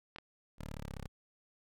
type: clicks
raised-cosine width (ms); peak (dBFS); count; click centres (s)
0.3; -29; 2; 0.161 / 0.185
type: linear sweep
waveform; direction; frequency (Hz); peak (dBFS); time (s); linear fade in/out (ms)
10% pulse; down; 38.48 to 32.7; -34; 0.58-1.08; 20
effects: none